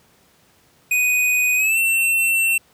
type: tone with pitch glide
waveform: square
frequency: 2489 to 2699 Hz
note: D#7 to E7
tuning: 0 to +40 cents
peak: -16 dBFS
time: 0.91-2.58 s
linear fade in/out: 5 ms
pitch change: +140 cents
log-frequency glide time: 1.56-1.78 s
effects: pink hiss -56 dBFS RMS until 2.73 s + high-pass 80 Hz 12 dB/octave